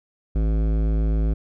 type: tone with hard clipping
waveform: sine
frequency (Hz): 53.9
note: A1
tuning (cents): -35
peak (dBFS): -20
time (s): 0.35-1.34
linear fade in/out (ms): 10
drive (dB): 15
effects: none